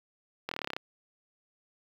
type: slowing click train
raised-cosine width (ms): 0.3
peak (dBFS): -17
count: 11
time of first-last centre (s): 0.49-0.765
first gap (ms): 24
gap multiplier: 1.03
effects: high-pass 200 Hz 12 dB/octave + 8-bit